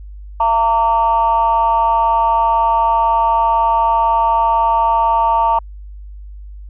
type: tone with amplitude modulation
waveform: sine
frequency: 914 Hz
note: A#5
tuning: 34 cents flat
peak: -6 dBFS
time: 0.4-5.59 s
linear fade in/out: 5 ms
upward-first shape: sine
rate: 238 Hz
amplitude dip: 90%
effects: tanh soft clip ceiling -3 dBFS + added 50 Hz sine -30 dBFS peak until 6.69 s